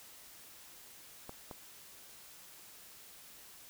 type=clicks; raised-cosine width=1 ms; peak=-30 dBFS; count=2; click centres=1.294 / 1.512 s; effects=white hiss -55 dBFS RMS until 3.69 s